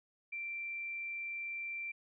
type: tone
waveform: sine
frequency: 2353 Hz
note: D7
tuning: 3 cents sharp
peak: -38 dBFS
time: 0.32-1.92 s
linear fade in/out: 10 ms
effects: none